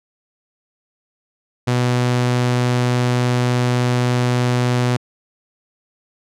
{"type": "tone", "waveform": "sawtooth", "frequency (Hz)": 123.47, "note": "B2", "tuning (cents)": 0, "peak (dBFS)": -11, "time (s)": [1.67, 4.97], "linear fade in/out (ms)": 10, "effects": ["low-pass 8000 Hz 12 dB/octave"]}